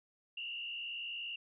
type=tone with frequency modulation; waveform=sine; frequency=2810 Hz; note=F7; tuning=10 cents sharp; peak=-39 dBFS; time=0.37-1.36 s; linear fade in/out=5 ms; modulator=60.4 Hz; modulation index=1.6; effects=none